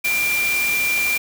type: tone in noise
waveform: sine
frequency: 2376 Hz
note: D7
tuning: 20 cents sharp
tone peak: -18 dBFS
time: 0.04-1.18 s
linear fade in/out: 10 ms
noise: white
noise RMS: -26 dBFS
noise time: 0.04-1.18 s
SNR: +5 dB
effects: none